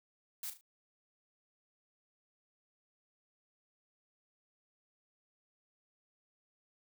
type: noise with echo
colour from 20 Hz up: blue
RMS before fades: -41 dBFS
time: 0.43-0.5 s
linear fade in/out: 2 ms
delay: 37 ms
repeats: 3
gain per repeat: -9 dB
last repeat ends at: 0.611 s
effects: none